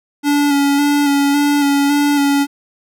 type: tone with vibrato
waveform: square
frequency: 285.5 Hz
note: D4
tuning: 49 cents flat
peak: -12 dBFS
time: 0.23-2.47 s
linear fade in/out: 50 ms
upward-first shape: square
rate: 1.8 Hz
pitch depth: 21 cents each way
effects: none